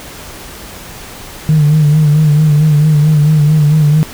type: tone with vibrato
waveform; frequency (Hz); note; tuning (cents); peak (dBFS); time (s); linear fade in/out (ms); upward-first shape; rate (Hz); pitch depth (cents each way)
sine; 151.3; D#3; -48; -4; 1.49-4.03; 0; sine; 4.5; 57
effects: tanh soft clip ceiling -2 dBFS + pink hiss -30 dBFS RMS until 4.13 s